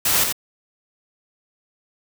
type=noise with echo; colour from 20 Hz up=white; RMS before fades=-19 dBFS; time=0.05-0.24 s; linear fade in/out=5 ms; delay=86 ms; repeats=1; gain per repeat=-4 dB; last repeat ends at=0.326 s; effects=none